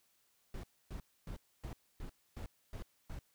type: noise bursts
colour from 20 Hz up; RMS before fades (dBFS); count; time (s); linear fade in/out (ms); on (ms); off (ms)
brown; -44; 8; 0.54-3.19; 2; 95; 270
effects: white hiss -74 dBFS RMS until 3.34 s